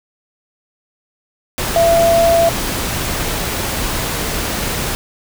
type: tone in noise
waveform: sine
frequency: 672 Hz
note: E5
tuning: 33 cents sharp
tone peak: -9 dBFS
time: 1.76-2.49 s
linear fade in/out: 0 ms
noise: pink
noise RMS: -20 dBFS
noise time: 1.58-4.95 s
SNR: +8 dB
effects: none